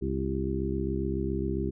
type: harmonic tone with a mistuned harmonic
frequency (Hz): 67.3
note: C2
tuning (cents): +49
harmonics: 1 / 2 / 3 / 4 / 5 / 6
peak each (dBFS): -33 / -35 / -34 / -37 / -34 / -34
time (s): 0.01-1.71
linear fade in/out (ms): 20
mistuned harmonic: 6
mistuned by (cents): -50
effects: none